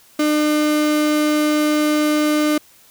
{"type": "tone", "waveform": "35% pulse", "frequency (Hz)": 301.5, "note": "D4", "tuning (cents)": 46, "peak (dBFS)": -13, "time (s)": [0.19, 2.58], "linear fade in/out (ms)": 5, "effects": ["white hiss -50 dBFS RMS until 2.9 s"]}